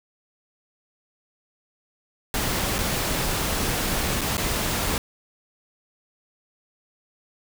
pink noise with dropouts, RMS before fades -25 dBFS, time 2.34-4.98 s, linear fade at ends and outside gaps 1 ms, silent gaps 2.783-2.788 / 4.21-4.215 / 4.37-4.379 s, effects none

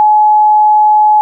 sine tone, 849 Hz, G#5, 38 cents sharp, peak -4 dBFS, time 0-1.21 s, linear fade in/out 0 ms, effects none

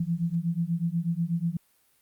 sine beating tone pair, 164.81 / 173.01 Hz, E3 / F3, 0 / -16 cents, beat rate 8.2 Hz, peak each -28 dBFS, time 0-1.57 s, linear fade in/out 5 ms, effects white hiss -66 dBFS RMS until 2.01 s + Opus 48 kbps

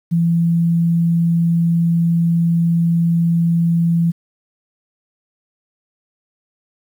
sine tone, 168.3 Hz, E3, 36 cents sharp, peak -12 dBFS, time 0.11-4.12 s, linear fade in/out 20 ms, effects 8-bit

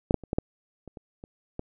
clicks, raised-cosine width 2 ms, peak -8 / -7 / -28 / -14 / -10 / -29 / -28 / -28 / -19 dBFS, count 9, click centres 0.109 / 0.143 / 0.237 / 0.331 / 0.385 / 0.877 / 0.972 / 1.239 / 1.594 s, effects none

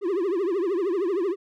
triangle tone with vibrato, 370 Hz, F#4, in tune, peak -20 dBFS, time 0.01-1.36 s, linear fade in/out 50 ms, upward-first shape triangle, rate 13 Hz, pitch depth 230 cents each way, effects none

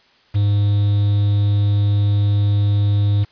triangle tone with quantisation, 102.2 Hz, G#2, 27 cents flat, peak -11 dBFS, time 0.34-3.25 s, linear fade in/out 20 ms, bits 6, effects white hiss -54 dBFS RMS until 3.31 s + resampled to 11025 Hz

